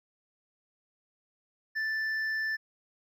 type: tone with hard clipping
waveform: sine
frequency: 1762 Hz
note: A6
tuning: 2 cents sharp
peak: -30 dBFS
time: 1.75-2.57 s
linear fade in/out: 20 ms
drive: 4 dB
effects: none